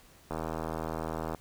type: click train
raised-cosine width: 1 ms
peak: -20 dBFS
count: 84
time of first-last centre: 0.31-1.348 s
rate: 80 Hz
effects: pink hiss -58 dBFS RMS until 1.4 s